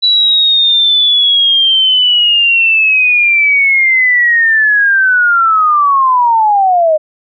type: linear sweep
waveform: sine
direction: down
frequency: 3954 to 606 Hz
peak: -6 dBFS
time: 0.02-6.98 s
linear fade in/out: 20 ms
effects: none